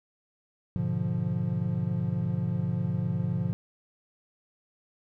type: chord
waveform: triangle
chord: G# diminished seventh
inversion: none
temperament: equal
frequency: 103.83 / 123.47 / 146.83 / 174.61 Hz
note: G#2 / B2 / D3 / F3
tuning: 0 / 0 / 0 / 0 cents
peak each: -31 / -30 / -31 / -28 dBFS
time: 0.76-3.53 s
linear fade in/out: 0 ms
effects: none